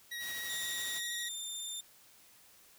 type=tone with vibrato; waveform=25% pulse; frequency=1903 Hz; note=A#6; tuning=35 cents sharp; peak=-35 dBFS; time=0.11-1.29 s; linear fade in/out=10 ms; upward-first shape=square; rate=13 Hz; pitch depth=11 cents each way
type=noise with tremolo; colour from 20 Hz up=white; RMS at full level=-44 dBFS; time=0.19-1.02 s; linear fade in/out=50 ms; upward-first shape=triangle; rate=12 Hz; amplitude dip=35%
type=tone; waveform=20% pulse; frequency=3592 Hz; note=A7; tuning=35 cents sharp; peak=-33 dBFS; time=0.49-1.81 s; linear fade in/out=10 ms
effects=white hiss -61 dBFS RMS until 2.78 s